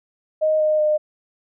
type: tone with pitch steps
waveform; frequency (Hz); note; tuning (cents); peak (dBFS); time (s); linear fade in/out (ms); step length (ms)
sine; 622.3 / 615.2 / 608.1; D#5 / D#5 / D#5; 0 / -20 / -40; -15; 0.41-0.98; 20; 190
effects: none